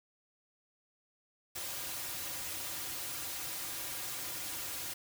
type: noise with comb filter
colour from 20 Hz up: white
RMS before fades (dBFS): -40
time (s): 1.55-4.94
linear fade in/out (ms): 10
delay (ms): 4.6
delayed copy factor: -0.85
effects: none